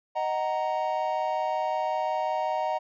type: chord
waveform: triangle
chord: D# minor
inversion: none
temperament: equal with one note detuned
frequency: 622.3 / 747.7 / 932.3 Hz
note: D#5 / F#5 / A#5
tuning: 0 / +18 / 0 cents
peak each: -28 dBFS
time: 0.15-2.79 s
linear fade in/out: 20 ms
effects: resampled to 16000 Hz